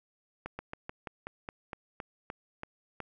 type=slowing click train; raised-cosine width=0.5 ms; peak=-23 dBFS; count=12; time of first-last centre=0.46-3.003 s; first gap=130 ms; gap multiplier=1.11; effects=none